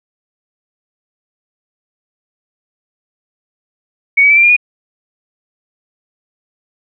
sine tone with pitch steps, 2232 / 2275 / 2319 / 2363 / 2409 / 2455 Hz, C#7 / C#7 / D7 / D7 / D7 / D#7, +11 / +44 / -22 / +10 / +43 / -24 cents, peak -5 dBFS, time 4.17-4.566 s, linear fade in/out 10 ms, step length 66 ms, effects none

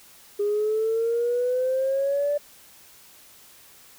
sine exponential sweep, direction up, 407 to 587.3 Hz, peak -20 dBFS, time 0.39-2.38 s, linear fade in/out 10 ms, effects tanh soft clip ceiling -16 dBFS + white hiss -51 dBFS RMS until 3.98 s

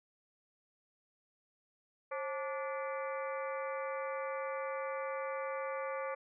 harmonic tone with a mistuned harmonic, 290.8 Hz, D4, 17 cents flat, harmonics 2 / 3 / 4 / 5 / 6 / 7 / 8, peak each -38 / -46 / -42 / -50 / -52 / -49 / -51 dBFS, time 2.11-6.15 s, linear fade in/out 10 ms, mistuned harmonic 2, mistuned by -140 cents, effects none

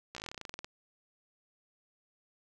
slowing click train, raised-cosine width 0.2 ms, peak -24 dBFS, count 17, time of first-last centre 0.15-0.645 s, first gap 15 ms, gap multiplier 1.09, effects none

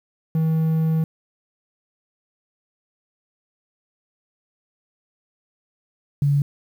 triangle / sine tone pair in turn, 160 / 142.54 Hz, D#3 / C#3, +49 / +49 cents, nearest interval major second, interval 200 cents, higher first, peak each -15 dBFS, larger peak neither, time 0.35-1.04 / 6.22-6.42 s, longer first, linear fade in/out 2 ms, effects 8-bit

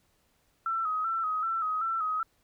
sine tone with vibrato, 1300 Hz, E6, 24 cents flat, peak -27 dBFS, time 0.66-2.23 s, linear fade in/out 2 ms, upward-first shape square, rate 2.6 Hz, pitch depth 52 cents each way, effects pink hiss -70 dBFS RMS until 2.43 s

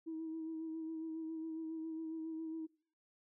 sine tone with vibrato, 321.4 Hz, E4, 44 cents flat, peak -39 dBFS, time 0.06-2.67 s, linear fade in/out 20 ms, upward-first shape sine, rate 7.3 Hz, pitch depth 25 cents each way, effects noise-tail reverb RT60 0.6 s tail -25 dB re dry + tanh soft clip ceiling -35 dBFS

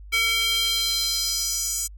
square tone with high-pass filter sweep, 453.9 Hz, A#4, 46 cents flat, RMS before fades -24 dBFS, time 0.12-1.88 s, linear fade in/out 20 ms, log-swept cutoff 2300 to 7300 Hz, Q 3, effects added 50 Hz sine -39 dBFS peak until 1.97 s

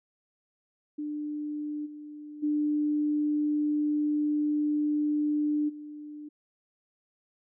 sine tone with level steps, 298.1 Hz, D4, 26 cents sharp, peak -31 / -40 / -24 / -39 dBFS, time 0.98-6.29 s, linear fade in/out 10 ms, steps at 1.85 / 2.42 / 5.68 s, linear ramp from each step 20 ms, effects none

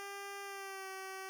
10% pulse tone with pitch glide, 399 to 382.1 Hz, G4 to G4, +31 to -44 cents, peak -35 dBFS, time 0-1.29 s, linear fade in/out 0 ms, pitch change -75 cents, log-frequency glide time 0.43-0.89 s, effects none

